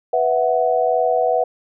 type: chord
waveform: sine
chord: B suspended fourth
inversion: none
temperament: just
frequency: 493.9 / 658.5 / 740.8 Hz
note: B4 / E5 / F#5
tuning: 0 / -2 / +2 cents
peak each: -19 dBFS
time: 0.13-1.44 s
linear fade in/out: 5 ms
effects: none